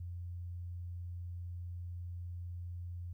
sine tone, 87.6 Hz, F2, 6 cents sharp, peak -40 dBFS, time 0-3.13 s, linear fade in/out 5 ms, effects 13-bit

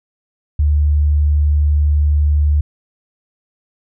sine tone, 74 Hz, D2, 14 cents sharp, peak -10 dBFS, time 0.59-2.61 s, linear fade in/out 5 ms, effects none

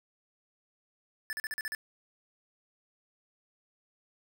square tone bursts, 1746 Hz, A6, 14 cents flat, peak -34 dBFS, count 7, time 1.3-1.749 s, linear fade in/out 0 ms, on 29 ms, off 41 ms, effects none

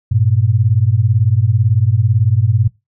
sine beating tone pair, 100 / 118 Hz, G2 / A#2, +35 / +22 cents, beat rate 18 Hz, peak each -13 dBFS, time 0.11-2.68 s, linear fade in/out 10 ms, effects noise-tail reverb RT60 0.2 s tail -19 dB re dry

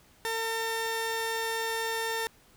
sawtooth tone pair together, 452 / 904 Hz, A4 / A5, +47 / +47 cents, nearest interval octave, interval 1200 cents, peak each -29 / -26 dBFS, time 0.25-2.27 s, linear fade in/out 0 ms, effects pink hiss -60 dBFS RMS until 2.56 s

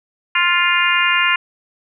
harmonic tone, 350.3 Hz, F4, 5 cents sharp, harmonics 3 / 4 / 5 / 6 / 7 / 8, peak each -20 / -20 / -20 / -20 / -20 / -20 dBFS, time 0.35-1.36 s, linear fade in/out 5 ms, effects none

